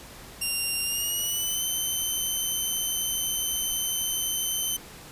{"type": "tone with pitch glide", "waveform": "10% pulse", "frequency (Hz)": [2781, 3068], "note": ["F7", "G7"], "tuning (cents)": [-8, -38], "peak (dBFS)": -18, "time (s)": [0.41, 4.77], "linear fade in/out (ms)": 10, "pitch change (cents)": 170, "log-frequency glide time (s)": [0.83, 1.63], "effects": ["pink hiss -45 dBFS RMS until 5.11 s", "resampled to 32000 Hz"]}